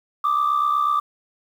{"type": "tone pair together", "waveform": "sine", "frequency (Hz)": [1174.8, 1243], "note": ["D6", "D#6"], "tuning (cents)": [0, -2], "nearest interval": "minor second", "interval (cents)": 98, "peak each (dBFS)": [-17, -22], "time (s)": [0.24, 1], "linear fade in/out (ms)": 5, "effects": ["tanh soft clip ceiling -13 dBFS", "8-bit"]}